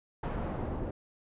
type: noise with low-pass filter sweep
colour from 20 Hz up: pink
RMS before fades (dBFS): -35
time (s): 0.23-0.91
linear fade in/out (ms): 5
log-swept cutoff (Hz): 1200 to 600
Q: 0.73
effects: resampled to 8000 Hz